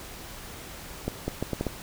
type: accelerating click train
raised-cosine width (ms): 2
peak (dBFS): -14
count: 6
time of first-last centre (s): 1.08-1.667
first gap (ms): 200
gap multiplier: 0.73
effects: pink hiss -42 dBFS RMS until 1.82 s